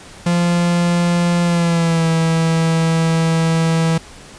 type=tone with pitch glide; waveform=45% pulse; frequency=173.2 to 163.48 Hz; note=F3 to E3; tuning=-14 to -14 cents; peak=-13 dBFS; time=0.26-3.98 s; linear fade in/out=5 ms; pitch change=-100 cents; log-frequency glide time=1.43-2.07 s; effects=pink hiss -39 dBFS RMS until 4.38 s + resampled to 22050 Hz